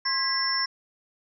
sine tone cluster, 1058 / 1643 / 1974 / 5380 Hz, C6 / G#6 / B6 / E8, +19 / -19 / -1 / +34 cents, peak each -31 / -32 / -32 / -25 dBFS, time 0.05-0.66 s, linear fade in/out 10 ms, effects none

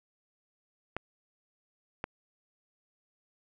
clicks, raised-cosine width 0.5 ms, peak -18 dBFS, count 2, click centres 0.966 / 2.041 s, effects none

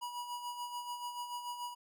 square tone with tremolo, 970 Hz, B5, 31 cents flat, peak -38 dBFS, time 0.01-1.75 s, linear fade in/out 20 ms, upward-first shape sine, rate 6.9 Hz, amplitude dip 55%, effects none

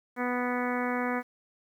harmonic tone, 246.9 Hz, B3, in tune, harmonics 1 / 2 / 3 / 4 / 5 / 6 / 7 / 8 / 9, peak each -31 / -34 / -36 / -37 / -38 / -39 / -39 / -40 / -41 dBFS, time 0.16-1.23 s, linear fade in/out 50 ms, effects 10-bit

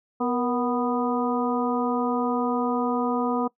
harmonic tone with a mistuned harmonic, 246.9 Hz, B3, in tune, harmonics 1 / 2 / 3 / 4 / 5, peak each -25 / -28 / -30 / -31 / -32 dBFS, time 0.2-3.48 s, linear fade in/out 10 ms, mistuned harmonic 2, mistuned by -63 cents, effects noise-tail reverb RT60 0.1 s tail -21 dB re dry

